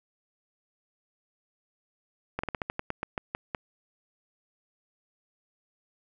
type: slowing click train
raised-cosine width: 0.5 ms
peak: -15 dBFS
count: 12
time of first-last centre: 2.39-3.548 s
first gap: 45 ms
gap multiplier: 1.16
effects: none